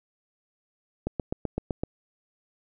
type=click train; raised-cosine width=2 ms; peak=-14 dBFS; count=7; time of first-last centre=1.07-1.835 s; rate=7.84 Hz; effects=none